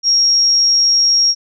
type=tone; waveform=sine; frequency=5588 Hz; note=F8; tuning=in tune; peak=-9 dBFS; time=0.03-1.35 s; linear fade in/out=50 ms; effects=none